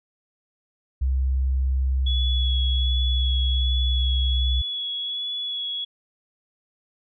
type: tone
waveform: sine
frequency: 65.6 Hz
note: C2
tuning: 5 cents sharp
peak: -19 dBFS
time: 1.01-4.62 s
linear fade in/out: 10 ms
type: tone with vibrato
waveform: sine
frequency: 3380 Hz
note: G#7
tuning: 30 cents sharp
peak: -26 dBFS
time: 2.06-5.85 s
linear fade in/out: 10 ms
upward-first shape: sine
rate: 1.3 Hz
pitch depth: 16 cents each way
effects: none